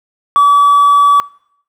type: tone with hard clipping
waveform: triangle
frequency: 1146 Hz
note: D6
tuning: 43 cents flat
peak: -4 dBFS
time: 0.36-1.2 s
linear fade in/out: 0 ms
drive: 2 dB
effects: noise-tail reverb RT60 0.7 s tail -24 dB re dry